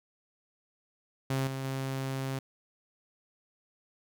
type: tone with level steps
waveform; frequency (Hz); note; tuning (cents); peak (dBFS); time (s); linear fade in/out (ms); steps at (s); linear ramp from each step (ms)
sawtooth; 133.9; C3; +40; -24 / -30 / -28; 1.3-2.39; 5; 1.47 / 1.64; 2
effects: none